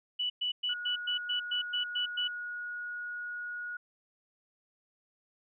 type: tone bursts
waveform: sine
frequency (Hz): 2960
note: F#7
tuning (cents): 0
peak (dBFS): -29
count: 10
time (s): 0.19-2.28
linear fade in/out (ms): 10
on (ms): 110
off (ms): 110
type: tone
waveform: sine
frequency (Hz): 1450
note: F#6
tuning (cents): -35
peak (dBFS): -36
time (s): 0.69-3.77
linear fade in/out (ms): 5
effects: none